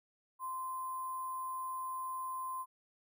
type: tone with sample-and-hold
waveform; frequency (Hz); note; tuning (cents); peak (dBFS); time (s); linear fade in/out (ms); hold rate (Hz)
sine; 1039; C6; -12; -37; 0.39-2.66; 50; 11025
effects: none